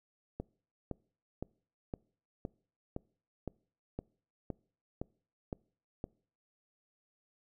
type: click train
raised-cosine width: 2 ms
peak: -24 dBFS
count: 12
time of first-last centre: 0.4-6.041 s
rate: 1.95 Hz
effects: noise-tail reverb RT60 0.5 s tail -25 dB re dry